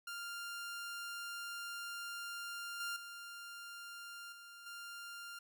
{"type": "tone with level steps", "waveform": "sawtooth", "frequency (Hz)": 1396.9, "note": "F6", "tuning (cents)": 0, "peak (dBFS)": [-39, -35, -44, -49, -43], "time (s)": [0.07, 5.39], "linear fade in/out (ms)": 5, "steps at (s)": [2.8, 2.96, 4.32, 4.66], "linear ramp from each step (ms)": 5, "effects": []}